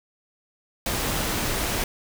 pink noise, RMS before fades -26 dBFS, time 0.86-1.84 s, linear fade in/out 2 ms, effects none

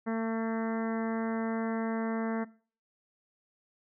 harmonic tone, 225.1 Hz, A3, 40 cents sharp, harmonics 1 / 2 / 3 / 4 / 5 / 6 / 7 / 8 / 9, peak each -30 / -36 / -40 / -42 / -44 / -46 / -47 / -48 / -49 dBFS, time 0.06-2.45 s, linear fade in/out 20 ms, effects noise-tail reverb RT60 0.4 s tail -19 dB re dry

